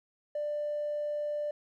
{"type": "tone", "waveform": "triangle", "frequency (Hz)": 592, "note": "D5", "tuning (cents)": 14, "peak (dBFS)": -27, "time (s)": [0.35, 1.51], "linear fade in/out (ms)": 5, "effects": ["tanh soft clip ceiling -28 dBFS"]}